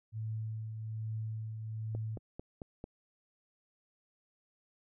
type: tone with tremolo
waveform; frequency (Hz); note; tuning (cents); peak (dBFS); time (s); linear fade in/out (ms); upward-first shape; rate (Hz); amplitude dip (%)
sine; 110; A2; 0; -34; 0.12-2.19; 50; triangle; 1.2; 45
type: click train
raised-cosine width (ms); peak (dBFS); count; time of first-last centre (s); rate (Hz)
2; -29; 5; 1.95-2.841; 4.49
effects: none